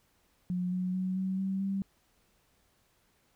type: tone with pitch steps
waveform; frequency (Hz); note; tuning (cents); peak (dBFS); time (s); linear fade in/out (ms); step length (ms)
sine; 180 / 182.93 / 185.92 / 188.95 / 192.03 / 195.16; F#3 / F#3 / F#3 / F#3 / G3 / G3; -47 / -19 / +9 / +37 / -35 / -7; -29; 0.5-1.82; 0; 220
effects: pink hiss -70 dBFS RMS until 3.35 s